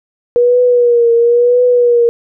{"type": "tone with vibrato", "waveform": "sine", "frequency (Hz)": 480, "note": "B4", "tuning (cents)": -49, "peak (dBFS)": -6, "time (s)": [0.36, 2.09], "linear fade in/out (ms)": 0, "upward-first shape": "triangle", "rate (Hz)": 0.98, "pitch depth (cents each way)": 59, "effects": []}